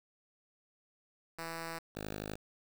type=tone pair in turn; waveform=5% pulse; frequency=164.81 / 51.91 Hz; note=E3 / G#1; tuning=0 / 0 cents; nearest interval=octave + minor sixth; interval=2000 cents; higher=first; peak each=-28 dBFS; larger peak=neither; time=1.38-1.79 / 1.95-2.36 s; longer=neither; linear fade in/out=10 ms; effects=9-bit